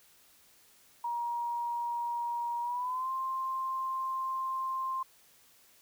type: tone with pitch glide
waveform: sine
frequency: 948 to 1051.9 Hz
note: A#5 to C6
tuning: +29 to +9 cents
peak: -31 dBFS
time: 1.04-5.03 s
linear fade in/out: 5 ms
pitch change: +180 cents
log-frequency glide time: 2.61-3.1 s
effects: white hiss -62 dBFS RMS until 5.81 s